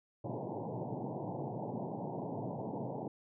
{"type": "band-pass noise", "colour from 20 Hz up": "pink", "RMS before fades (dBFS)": -40, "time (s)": [0.24, 3.08], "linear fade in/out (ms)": 5, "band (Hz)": [110, 940], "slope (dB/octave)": 96, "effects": []}